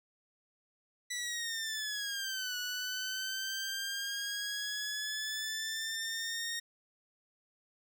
15% pulse linear two-way sweep, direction down then up, 1975.5 to 1469 to 1859 Hz, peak -29 dBFS, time 1.1-6.6 s, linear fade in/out 10 ms, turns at 2.57 s, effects none

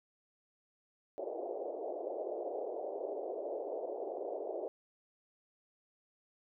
pink band-pass noise, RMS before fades -40 dBFS, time 1.18-4.68 s, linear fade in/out 0 ms, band 370 to 700 Hz, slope 48 dB/octave, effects none

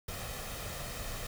pink noise with comb filter, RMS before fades -40 dBFS, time 0.08-1.27 s, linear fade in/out 5 ms, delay 1.6 ms, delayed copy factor +0.5, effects none

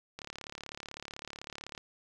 click train, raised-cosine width 0.2 ms, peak -24 dBFS, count 58, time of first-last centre 0.19-1.778 s, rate 35.9 Hz, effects none

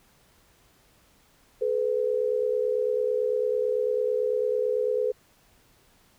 sine tone pair together, 429.4 / 498.4 Hz, A4 / B4, -42 / +16 cents, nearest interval minor third, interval 258 cents, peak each -26 / -25 dBFS, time 1.61-5.12 s, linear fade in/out 10 ms, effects pink hiss -61 dBFS RMS until 6.18 s

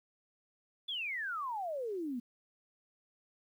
sine exponential sweep, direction down, 3520 to 230 Hz, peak -35 dBFS, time 0.88-2.2 s, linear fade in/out 10 ms, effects 11-bit

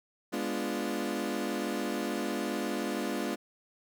30% pulse chord, G# diminished seventh, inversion none, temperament equal, 207.7 / 246.9 / 293.7 / 349.2 Hz, G#3 / B3 / D4 / F4, 0 / 0 / 0 / 0 cents, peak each -34 dBFS, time 0.32-3.36 s, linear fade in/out 20 ms, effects none

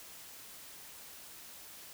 silence, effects white hiss -51 dBFS RMS until 1.93 s

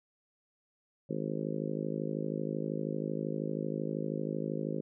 harmonic tone, 52.8 Hz, G#1, 29 cents sharp, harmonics 3 / 4 / 5 / 6 / 7 / 8 / 9 / 10, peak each -38 / -39 / -40 / -41 / -41 / -42 / -43 / -43 dBFS, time 1.09-4.81 s, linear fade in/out 10 ms, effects none

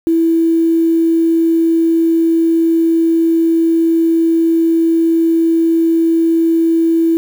sine tone with quantisation, 329.6 Hz, E4, in tune, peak -9 dBFS, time 0.07-7.17 s, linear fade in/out 0 ms, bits 6, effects none

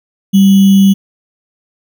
sine tone with sample-and-hold, 195.4 Hz, G3, 5 cents flat, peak -3 dBFS, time 0.33-0.94 s, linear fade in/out 20 ms, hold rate 3150 Hz, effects none

